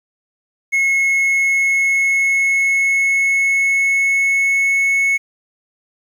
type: tone with pitch glide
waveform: triangle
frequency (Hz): 2177 to 2200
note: C#7 to C#7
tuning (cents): -32 to -14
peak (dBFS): -11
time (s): 0.72-5.18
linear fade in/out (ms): 20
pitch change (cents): +18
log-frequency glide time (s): 0.96-4.93
effects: 8-bit